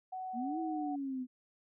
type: tone with pitch glide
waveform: sine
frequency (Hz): 747 to 739.3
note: F#5 to F#5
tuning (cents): +16 to -2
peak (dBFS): -38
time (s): 0.12-0.96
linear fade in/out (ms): 10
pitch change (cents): -18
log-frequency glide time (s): 0.49-0.76
type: exponential two-way sweep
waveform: sine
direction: up then down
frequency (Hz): 223.6 to 329.6 to 249.1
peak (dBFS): -35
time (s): 0.33-1.27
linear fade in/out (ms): 50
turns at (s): 0.59
effects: none